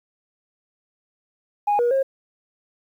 sine tone with pitch steps, 824 / 479.6 / 538 Hz, G#5 / A#4 / C5, -14 / +49 / +48 cents, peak -15 dBFS, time 1.67-2.03 s, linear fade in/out 10 ms, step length 120 ms, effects tanh soft clip ceiling -14 dBFS + 9-bit

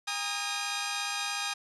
10% pulse chord, Ab suspended second, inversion none, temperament equal with one note detuned, 810.7 / 932.3 / 1244.5 Hz, Ab5 / Bb5 / Eb6, -42 / 0 / 0 cents, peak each -26 / -32 / -26 dBFS, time 0.07-1.54 s, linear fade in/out 10 ms, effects resampled to 24000 Hz + 10-bit

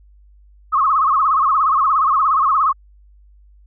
sine tone with vibrato, 1174.7 Hz, D6, in tune, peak -12 dBFS, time 0.72-2.73 s, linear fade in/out 20 ms, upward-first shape sine, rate 17 Hz, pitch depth 170 cents each way, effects added 50 Hz sine -45 dBFS peak until 3.66 s

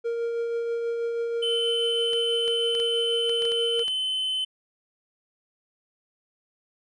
triangle tone with tremolo, 466.2 Hz, A#4, in tune, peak -22 dBFS, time 0.04-3.84 s, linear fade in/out 20 ms, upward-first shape triangle, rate 6.2 Hz, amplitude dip 30%
triangle tone, 3049 Hz, G7, 49 cents flat, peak -23 dBFS, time 1.42-4.45 s, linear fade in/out 10 ms
clicks, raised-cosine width 0.2 ms, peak -21 dBFS, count 10, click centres 2.133 / 2.479 / 2.751 / 2.8 / 3.295 / 3.422 / 3.453 / 3.519 / 3.794 / 3.881 s
effects resampled to 22050 Hz

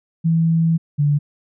sine tone pair in turn, 164.2 / 145.82 Hz, E3 / D3, -6 / -12 cents, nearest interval major second, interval 206 cents, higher first, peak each -13 dBFS, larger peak neither, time 0.24-0.78 / 0.98-1.19 s, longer first, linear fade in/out 20 ms, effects none

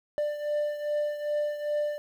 triangle beating tone pair, 592 / 594.5 Hz, D5 / D5, +14 / +21 cents, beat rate 2.5 Hz, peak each -26 / -32 dBFS, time 0.18-1.98 s, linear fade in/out 0 ms, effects 10-bit

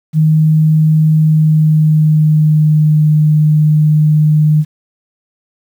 sine tone with pitch glide, 156.1 to 152.71 Hz, D#3 to D#3, +6 to -32 cents, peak -6 dBFS, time 0.13-4.65 s, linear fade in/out 50 ms, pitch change -38 cents, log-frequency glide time 1.16-3.03 s, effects 7-bit

